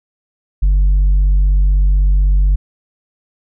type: tone with tanh clipping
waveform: sine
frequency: 48 Hz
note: G1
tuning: 36 cents flat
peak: -9 dBFS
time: 0.62-2.56 s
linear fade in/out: 10 ms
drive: 2 dB
effects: none